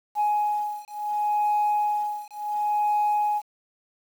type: beating tone pair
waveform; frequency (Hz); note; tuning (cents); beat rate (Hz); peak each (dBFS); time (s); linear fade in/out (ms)
sine; 836 / 836.7; G#5 / G#5; +11 / +13; 0.7; -24; 0.15-3.42; 50
effects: tanh soft clip ceiling -17 dBFS + 8-bit